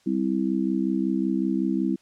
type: chord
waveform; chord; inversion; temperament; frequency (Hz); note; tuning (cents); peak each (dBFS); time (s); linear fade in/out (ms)
sine; C major; second; just; 196.22 / 261.6 / 327; G3 / C4 / E4; +2 / 0 / -14; -26; 0.06-1.96; 10
effects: white hiss -62 dBFS RMS until 2.01 s + low-pass 7000 Hz 12 dB/octave